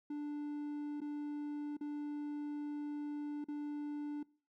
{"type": "tone with dropouts", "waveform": "triangle", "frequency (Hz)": 294, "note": "D4", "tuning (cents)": 2, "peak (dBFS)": -36, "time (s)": [0.1, 4.23], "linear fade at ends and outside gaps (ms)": 5, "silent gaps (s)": [[1.005, 1.015], [1.769, 1.809], [3.443, 3.484]], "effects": ["noise-tail reverb RT60 0.4 s tail -22 dB re dry"]}